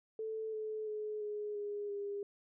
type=tone with pitch steps; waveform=sine; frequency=440 / 432.7 / 425.5 / 418.4 / 411.5 / 404.6 Hz; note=A4 / A4 / G#4 / G#4 / G#4 / G#4; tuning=0 / -29 / +42 / +13 / -16 / -45 cents; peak=-37 dBFS; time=0.19-2.23 s; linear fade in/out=2 ms; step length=340 ms; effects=none